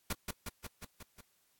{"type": "noise with echo", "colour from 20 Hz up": "pink", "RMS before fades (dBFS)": -34, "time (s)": [0.1, 0.13], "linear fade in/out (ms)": 5, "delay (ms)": 180, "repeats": 6, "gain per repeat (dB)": -3, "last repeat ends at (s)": 1.21, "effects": ["white hiss -73 dBFS RMS until 1.59 s", "AAC 64 kbps"]}